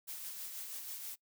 blue noise with tremolo, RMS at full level -43 dBFS, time 0.07-1.16 s, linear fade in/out 20 ms, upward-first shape sine, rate 6.2 Hz, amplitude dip 35%, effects noise-tail reverb RT60 0.1 s tail -22 dB re dry

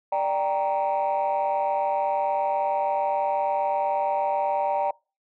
sine chord, G minor, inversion second, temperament equal with one note detuned, 589 / 784 / 932.3 Hz, D5 / G5 / Bb5, +5 / 0 / 0 cents, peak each -25 / -24 / -25 dBFS, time 0.12-4.91 s, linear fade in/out 5 ms, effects noise-tail reverb RT60 0.3 s tail -25 dB re dry + tanh soft clip ceiling -17 dBFS

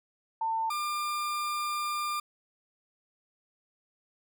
sine / 40% pulse tone pair in turn, 897 / 1197.4 Hz, A5 / D6, +33 / +33 cents, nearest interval perfect fourth, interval 500 cents, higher second, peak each -27 / -29 dBFS, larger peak first, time 0.41-0.7 / 0.7-2.2 s, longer second, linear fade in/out 5 ms, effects none

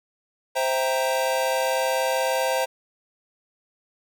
square chord, C dominant seventh, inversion none, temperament equal, 523.3 / 659.3 / 784 / 932.3 Hz, C5 / E5 / G5 / Bb5, 0 / 0 / 0 / 0 cents, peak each -25 / -29 / -30 / -29 dBFS, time 0.55-2.66 s, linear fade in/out 20 ms, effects none

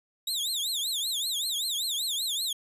sawtooth tone with vibrato, 3712 Hz, A#7, 8 cents flat, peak -25 dBFS, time 0.27-2.53 s, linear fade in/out 5 ms, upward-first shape triangle, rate 5.2 Hz, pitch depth 260 cents each way, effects resampled to 32000 Hz

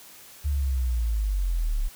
sine linear sweep, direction down, 73.4 to 32.76 Hz, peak -22 dBFS, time 0.44-1.89 s, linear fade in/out 20 ms, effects white hiss -48 dBFS RMS until 1.95 s

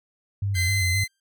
sine tone with vibrato, 95.3 Hz, G2, 48 cents flat, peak -22 dBFS, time 0.42-1.04 s, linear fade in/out 5 ms, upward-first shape square, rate 3.8 Hz, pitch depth 80 cents each way
sawtooth tone, 2058 Hz, C7, 29 cents flat, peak -20 dBFS, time 0.54-1.08 s, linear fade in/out 50 ms
10% pulse tone with exponential decay, 1580 Hz, G6, 13 cents sharp, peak -27 dBFS, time 0.55-1.2 s, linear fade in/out 2 ms, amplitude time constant 140 ms
effects none

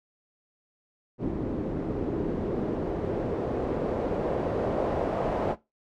white noise with low-pass filter sweep, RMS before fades -29 dBFS, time 1.18-5.56 s, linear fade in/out 50 ms, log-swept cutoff 310 to 620 Hz, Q 1.8, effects noise-tail reverb RT60 0.2 s tail -17 dB re dry

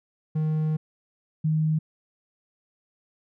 triangle / sine tone pair in turn, 155.56 / 156.3 Hz, D#3 / D#3, 0 / +8 cents, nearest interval unison, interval 8 cents, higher second, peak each -20 dBFS, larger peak neither, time 0.35-0.77 / 1.44-1.79 s, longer first, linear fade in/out 10 ms, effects none

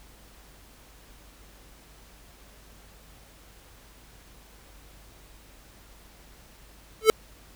square tone with exponential growth, 438.3 Hz, A4, 7 cents flat, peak -9 dBFS, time 7.01-7.1 s, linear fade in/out 1 ms, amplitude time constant 18 ms, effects added 50 Hz sine -54 dBFS peak until 7.55 s + pink hiss -54 dBFS RMS until 7.55 s

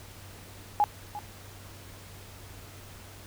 sine tone with echo, 830.6 Hz, G#5, in tune, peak -19 dBFS, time 0.8-0.84 s, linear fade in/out 0 ms, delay 350 ms, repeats 1, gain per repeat -15 dB, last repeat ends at 1.19 s, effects added 96 Hz sine -49 dBFS peak until 3.26 s + pink hiss -49 dBFS RMS until 3.26 s

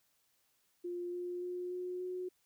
sine tone with pitch steps, 351.7 / 355 / 358.3 / 361.6 / 364.9 Hz, F4 / F4 / F4 / F#4 / F#4, +12 / +28 / +44 / -40 / -24 cents, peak -37 dBFS, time 0.84-2.29 s, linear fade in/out 10 ms, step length 290 ms, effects white hiss -75 dBFS RMS until 2.45 s

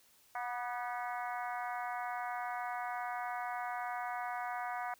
harmonic tone with a mistuned harmonic, 243.2 Hz, B3, 26 cents flat, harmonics 3 / 4 / 5 / 6 / 7 / 8 / 9, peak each -39 / -43 / -45 / -46 / -50 / -50 / -51 dBFS, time 0.35-4.94 s, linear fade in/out 2 ms, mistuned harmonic 6, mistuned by +48 cents, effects white hiss -66 dBFS RMS until 4.99 s

